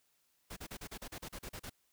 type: noise bursts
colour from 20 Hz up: pink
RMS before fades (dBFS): -45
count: 12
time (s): 0.5-1.699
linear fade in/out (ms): 10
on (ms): 66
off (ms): 37
effects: white hiss -75 dBFS RMS until 1.92 s